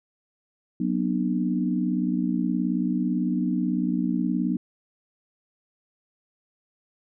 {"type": "tone cluster", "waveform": "sine", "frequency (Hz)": [184.7, 243, 262.4, 301.9], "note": ["F#3", "B3", "C4", "D4"], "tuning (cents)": [-3, -28, 5, 48], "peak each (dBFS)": [-26, -26, -34, -28], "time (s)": [0.8, 4.57], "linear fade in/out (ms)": 5, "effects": []}